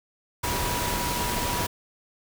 sine tone in noise, 969 Hz, B5, 33 cents flat, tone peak -31 dBFS, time 0.43-1.67 s, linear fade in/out 10 ms, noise pink, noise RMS -28 dBFS, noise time 0.43-1.67 s, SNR -6 dB, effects none

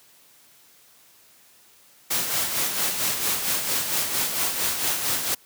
white noise with tremolo, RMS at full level -23 dBFS, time 2.1-5.35 s, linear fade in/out 10 ms, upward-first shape sine, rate 4.4 Hz, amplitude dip 50%, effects white hiss -55 dBFS RMS until 5.45 s + high-pass 80 Hz 12 dB/octave

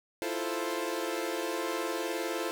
sawtooth chord, F major seventh, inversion third, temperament equal, 329.6 / 349.2 / 440 / 523.3 Hz, E4 / F4 / A4 / C5, 0 / 0 / 0 / 0 cents, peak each -33 dBFS, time 0.22-2.51 s, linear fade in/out 0 ms, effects none

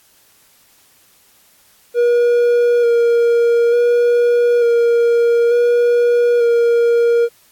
triangle tone with vibrato, 474.7 Hz, A#4, 31 cents sharp, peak -8 dBFS, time 1.94-7.29 s, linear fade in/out 50 ms, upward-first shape square, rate 0.56 Hz, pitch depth 16 cents each way, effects white hiss -52 dBFS RMS until 7.51 s + AAC 64 kbps

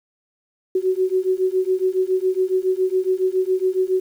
sine beating tone pair, 370 / 377.2 Hz, F#4 / F#4, 0 / +33 cents, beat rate 7.2 Hz, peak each -20 dBFS, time 0.75-4 s, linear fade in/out 5 ms, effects 8-bit

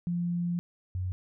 sine tone pair in turn, 173.7 / 91.76 Hz, F3 / F#2, -9 / -14 cents, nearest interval major seventh, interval 1105 cents, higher first, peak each -27 / -29 dBFS, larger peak first, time 0.07-0.59 / 0.95-1.12 s, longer first, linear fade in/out 0 ms, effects none

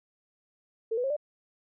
sine tone with pitch steps, 448.9 / 492.4 / 540 / 592.3 Hz, A4 / B4 / C#5 / D5, +35 / -5 / -45 / +15 cents, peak -26 dBFS, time 0.91-1.166 s, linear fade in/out 10 ms, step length 64 ms, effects none

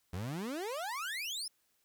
30% pulse exponential sweep, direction up, 82.3 to 5380 Hz, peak -34 dBFS, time 0.13-1.48 s, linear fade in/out 5 ms, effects white hiss -75 dBFS RMS until 1.84 s

